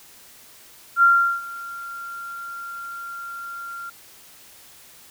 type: tone with ADSR envelope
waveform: sine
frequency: 1383 Hz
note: F6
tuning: 17 cents flat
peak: -10 dBFS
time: 0.96-3.9 s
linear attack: 66 ms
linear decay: 380 ms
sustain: -21 dB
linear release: 8 ms
effects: white hiss -48 dBFS RMS until 5.1 s